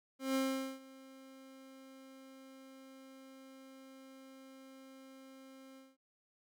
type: tone with ADSR envelope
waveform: 30% pulse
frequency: 266 Hz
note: C4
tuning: 29 cents sharp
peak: -28 dBFS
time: 0.19-5.97 s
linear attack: 160 ms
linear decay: 440 ms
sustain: -23 dB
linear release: 200 ms
effects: none